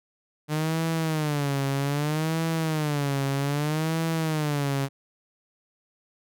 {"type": "tone with vibrato", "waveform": "sawtooth", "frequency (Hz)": 150, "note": "D3", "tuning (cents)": 37, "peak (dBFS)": -20, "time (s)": [0.48, 4.89], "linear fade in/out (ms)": 50, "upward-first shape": "sine", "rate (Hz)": 0.63, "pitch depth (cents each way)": 150, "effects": []}